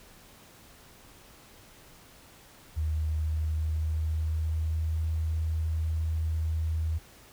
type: tone with pitch glide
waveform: sine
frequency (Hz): 77.78 to 79.92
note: D#2 to D#2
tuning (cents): 0 to +47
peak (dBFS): -26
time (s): 2.76-6.99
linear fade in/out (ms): 20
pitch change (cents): +47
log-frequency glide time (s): 3.1-5.01
effects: pink hiss -54 dBFS RMS until 7.32 s